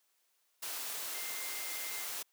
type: tone in noise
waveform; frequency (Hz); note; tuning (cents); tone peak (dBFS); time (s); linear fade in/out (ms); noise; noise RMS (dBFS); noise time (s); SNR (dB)
sine; 2093; C7; 0; -47; 1.14-2.05; 10; white; -40; 0.62-2.23; -10
effects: white hiss -75 dBFS RMS until 2.32 s + high-pass 400 Hz 12 dB/octave